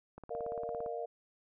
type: click train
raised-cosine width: 1 ms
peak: -33 dBFS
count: 13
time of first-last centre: 0.18-0.862 s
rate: 17.6 Hz
type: chord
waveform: sine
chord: Bb suspended fourth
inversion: none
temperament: equal with one note detuned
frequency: 466.2 / 609.1 / 698.5 Hz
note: Bb4 / Eb5 / F5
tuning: 0 / -37 / 0 cents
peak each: -39 / -42 / -41 dBFS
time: 0.3-1.06 s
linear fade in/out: 10 ms
effects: none